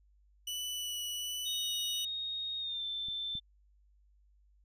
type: tone with vibrato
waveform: sawtooth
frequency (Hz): 2960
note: F#7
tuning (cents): 0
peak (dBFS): -33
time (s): 0.47-2.05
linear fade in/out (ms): 5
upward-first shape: sine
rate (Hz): 1.3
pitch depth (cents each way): 11
type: tone with pitch glide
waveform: sine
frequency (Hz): 3729 to 3546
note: A#7 to A7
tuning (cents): 0 to +13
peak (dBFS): -35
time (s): 1.45-3.4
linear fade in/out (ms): 20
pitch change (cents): -87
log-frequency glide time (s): 2.59-2.84
type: clicks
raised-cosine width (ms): 5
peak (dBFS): -41 / -35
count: 2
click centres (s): 3.085 / 3.353
effects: added 50 Hz sine -63 dBFS peak until 4.64 s